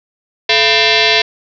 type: tone with frequency modulation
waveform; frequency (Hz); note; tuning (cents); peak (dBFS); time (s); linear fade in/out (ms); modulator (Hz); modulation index
sine; 680; F5; -46; -8; 0.49-1.22; 5; 557; 7.1
effects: none